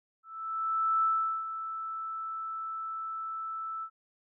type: tone with ADSR envelope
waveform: sine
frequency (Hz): 1318.5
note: E6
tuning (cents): 0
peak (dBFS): -23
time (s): 0.23-3.9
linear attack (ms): 800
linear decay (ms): 410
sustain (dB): -11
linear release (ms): 71
effects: none